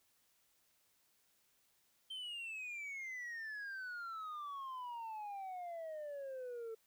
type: exponential sweep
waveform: sine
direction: down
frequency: 3136 to 442.3 Hz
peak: -40 dBFS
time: 2.1-6.75 s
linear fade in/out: 10 ms
effects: tanh soft clip ceiling -42 dBFS + white hiss -75 dBFS RMS until 6.86 s